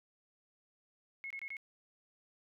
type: tone bursts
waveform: sine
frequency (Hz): 2176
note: C#7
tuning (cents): -33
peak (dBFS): -40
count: 4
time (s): 1.24-1.568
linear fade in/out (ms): 0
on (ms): 64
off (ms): 24
effects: none